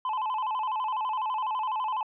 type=tone with vibrato; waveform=triangle; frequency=940 Hz; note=A#5; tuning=14 cents sharp; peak=-25 dBFS; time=0.05-2.03 s; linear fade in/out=2 ms; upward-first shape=square; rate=12 Hz; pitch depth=140 cents each way; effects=resampled to 8000 Hz